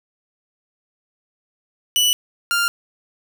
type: tone pair in turn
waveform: sawtooth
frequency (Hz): 2960 / 1396.9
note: F#7 / F6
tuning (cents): 0 / 0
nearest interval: octave + minor second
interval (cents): 1300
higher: first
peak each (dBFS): -11 / -13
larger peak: first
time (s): 1.96-2.13 / 2.51-2.68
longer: neither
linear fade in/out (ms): 0
effects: none